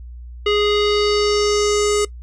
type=tone with low-pass filter sweep; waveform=square; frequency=415.3 Hz; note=G#4; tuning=in tune; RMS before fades=-17 dBFS; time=0.46-2.05 s; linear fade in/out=5 ms; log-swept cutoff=3200 to 8100 Hz; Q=3.3; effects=noise-tail reverb RT60 0.1 s tail -21 dB re dry + added 60 Hz sine -32 dBFS peak until 2.22 s

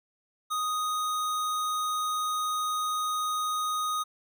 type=tone; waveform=square; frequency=1244.5 Hz; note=D#6; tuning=in tune; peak=-28 dBFS; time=0.5-4.04 s; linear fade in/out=20 ms; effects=none

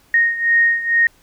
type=beating tone pair; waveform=sine; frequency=1859 / 1861.2 Hz; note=A#6 / A#6; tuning=-5 / -3 cents; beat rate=2.2 Hz; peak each=-14 / -18 dBFS; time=0.14-1.07 s; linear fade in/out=2 ms; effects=pink hiss -54 dBFS RMS until 1.22 s

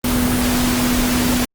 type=tone in noise; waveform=sine; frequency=246.9 Hz; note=B3; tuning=in tune; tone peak=-17 dBFS; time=0.04-1.45 s; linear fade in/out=5 ms; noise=pink; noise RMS=-20 dBFS; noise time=0.04-1.45 s; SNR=0 dB; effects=Opus 24 kbps

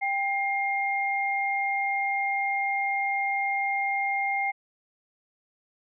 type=tone pair together; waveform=sine; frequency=791.6 / 2122 Hz; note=G5 / C7; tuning=+17 / +24 cents; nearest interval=octave + perfect fourth; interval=1707 cents; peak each=-27 dBFS; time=0.01-4.52 s; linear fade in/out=20 ms; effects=none

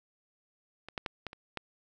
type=clicks; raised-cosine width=0.3 ms; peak=-27 / -18 / -17 / -21 / -29 / -19 dBFS; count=6; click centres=0.886 / 0.978 / 1.062 / 1.267 / 1.331 / 1.573 s; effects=none

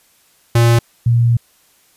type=tone pair in turn; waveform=square / sine; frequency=117.3 / 118.12 Hz; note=A#2 / A#2; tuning=+11 / +23 cents; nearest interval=unison; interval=12 cents; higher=second; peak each=-9 dBFS; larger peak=neither; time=0.55-0.79 / 1.06-1.37 s; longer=second; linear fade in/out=5 ms; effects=white hiss -54 dBFS RMS until 1.96 s + resampled to 32000 Hz

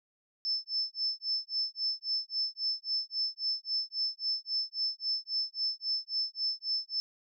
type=tone with tremolo; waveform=sine; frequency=5274 Hz; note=E8; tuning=in tune; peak=-27 dBFS; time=0.45-7 s; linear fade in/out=0 ms; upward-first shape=sine; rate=3.7 Hz; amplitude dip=100%; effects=none

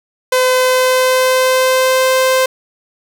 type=tone with pitch glide; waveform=sawtooth; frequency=510 to 519.5 Hz; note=C5 to C5; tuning=-44 to -12 cents; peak=-6 dBFS; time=0.32-2.46 s; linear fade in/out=5 ms; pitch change=+32 cents; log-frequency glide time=0.51-2.12 s; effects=none

